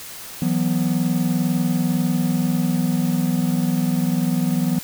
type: chord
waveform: triangle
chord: E suspended second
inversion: none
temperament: equal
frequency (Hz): 164.81 / 185 / 246.9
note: E3 / F#3 / B3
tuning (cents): 0 / 0 / 0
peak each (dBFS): -20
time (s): 0.42-4.79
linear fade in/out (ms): 2
effects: white hiss -36 dBFS RMS until 4.83 s